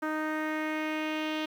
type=tone with low-pass filter sweep; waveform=sawtooth; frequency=310 Hz; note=D#4; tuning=6 cents flat; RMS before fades=-32 dBFS; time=0.02-1.46 s; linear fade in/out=10 ms; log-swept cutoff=1500 to 3200 Hz; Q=2.8; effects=9-bit